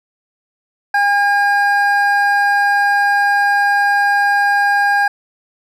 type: tone pair together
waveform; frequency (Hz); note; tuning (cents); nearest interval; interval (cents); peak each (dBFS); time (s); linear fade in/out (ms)
triangle; 810.5 / 1621; G#5 / G#6; -42 / -42; octave; 1200; -12; 0.94-5.08; 5
effects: none